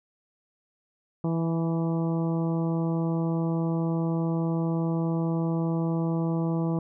harmonic tone with a mistuned harmonic, 164.81 Hz, E3, in tune, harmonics 1 / 2 / 3 / 4 / 5 / 6 / 7, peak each -25 / -30 / -36 / -39 / -41 / -43 / -45 dBFS, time 1.24-6.79 s, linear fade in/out 2 ms, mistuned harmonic 5, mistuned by +22 cents, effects none

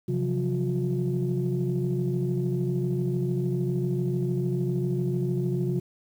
sine tone cluster, 134 / 168 / 181 / 359.3 Hz, C3 / E3 / F#3 / F4, +42 / +33 / -38 / +49 cents, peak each -26 / -33 / -29 / -29 dBFS, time 0.08-5.8 s, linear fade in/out 10 ms, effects tanh soft clip ceiling -17 dBFS + 9-bit

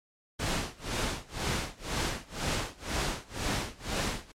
pink noise with tremolo, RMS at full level -29 dBFS, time 0.39-4.32 s, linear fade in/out 10 ms, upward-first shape sine, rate 2 Hz, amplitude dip 95%, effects low-pass 8000 Hz 12 dB/octave + MP3 96 kbps

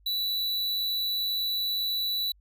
square tone, 3951 Hz, B7, in tune, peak -27 dBFS, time 0.06-2.32 s, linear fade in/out 5 ms, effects added 50 Hz sine -57 dBFS peak until 2.4 s

